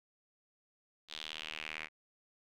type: tone with band-pass filter sweep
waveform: sawtooth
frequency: 77.78 Hz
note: D#2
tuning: in tune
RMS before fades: -44 dBFS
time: 1.08-1.89 s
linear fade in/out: 50 ms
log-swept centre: 3700 to 2200 Hz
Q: 3.7
effects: none